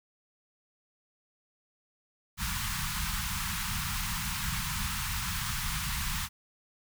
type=band-stop noise; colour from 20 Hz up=pink; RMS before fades=-33 dBFS; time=2.37-6.29 s; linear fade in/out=50 ms; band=200 to 920 Hz; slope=48 dB/octave; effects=none